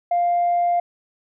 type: tone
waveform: sine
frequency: 699 Hz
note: F5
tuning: 1 cent sharp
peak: -15 dBFS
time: 0.11-0.8 s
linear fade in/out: 5 ms
effects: tanh soft clip ceiling -13 dBFS